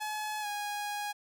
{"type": "tone with pitch glide", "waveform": "sawtooth", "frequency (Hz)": [852, 825.4], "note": ["G#5", "G#5"], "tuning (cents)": [44, -11], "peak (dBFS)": -30, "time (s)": [0, 1.13], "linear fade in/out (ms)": 20, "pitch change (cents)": -55, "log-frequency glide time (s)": [0.41, 0.46], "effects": []}